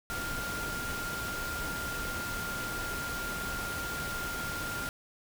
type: tone in noise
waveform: sine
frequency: 1400 Hz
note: F6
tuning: 4 cents sharp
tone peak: -36 dBFS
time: 0.1-4.89 s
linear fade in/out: 0 ms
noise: pink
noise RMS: -38 dBFS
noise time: 0.1-4.89 s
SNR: -1 dB
effects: none